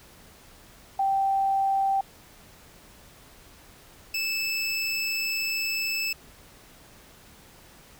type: tone pair in turn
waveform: sine / 25% pulse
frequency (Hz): 781 / 2627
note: G5 / E7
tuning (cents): -7 / -7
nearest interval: octave + major sixth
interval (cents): 2100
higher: second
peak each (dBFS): -21 / -22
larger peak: first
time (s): 0.99-2.01 / 4.14-6.13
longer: second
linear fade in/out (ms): 5
effects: pink hiss -52 dBFS RMS until 7.99 s